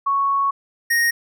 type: tone pair in turn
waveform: sine / square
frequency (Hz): 1108.7 / 1864.6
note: C#6 / A#6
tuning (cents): 0 / 0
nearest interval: major sixth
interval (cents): 900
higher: second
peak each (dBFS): -16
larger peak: neither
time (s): 0.06-0.51 / 0.9-1.11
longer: first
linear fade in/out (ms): 10
effects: none